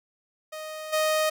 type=tone with level steps; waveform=sawtooth; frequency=622.3 Hz; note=D#5; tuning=in tune; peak=-31 / -18 dBFS; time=0.52-1.3 s; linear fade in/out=10 ms; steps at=0.92 s; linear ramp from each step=20 ms; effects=none